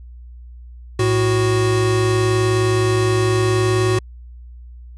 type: tone pair together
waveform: square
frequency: 110.18 / 369.8 Hz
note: A2 / F#4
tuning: +3 / -1 cents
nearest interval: octave + major sixth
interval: 2096 cents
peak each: -18 dBFS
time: 0.99-3.99 s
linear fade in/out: 5 ms
effects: added 60 Hz sine -35 dBFS peak until 4.97 s + resampled to 24000 Hz